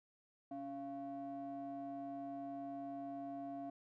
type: ring-modulated tone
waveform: triangle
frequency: 204.8 Hz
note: G#3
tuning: 24 cents flat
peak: -38 dBFS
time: 0.51-3.7 s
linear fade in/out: 5 ms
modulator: 485 Hz
effects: none